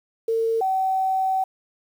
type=tone pair in turn; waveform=sine; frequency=452.8 / 761.5 Hz; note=A4 / F#5; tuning=+50 / +50 cents; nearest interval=major sixth; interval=900 cents; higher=second; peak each=-19 dBFS; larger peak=neither; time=0.28-0.61 / 0.61-1.44 s; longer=second; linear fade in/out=5 ms; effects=8-bit